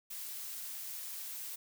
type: noise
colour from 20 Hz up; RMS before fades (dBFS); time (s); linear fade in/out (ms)
blue; -43; 0.1-1.56; 10
effects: none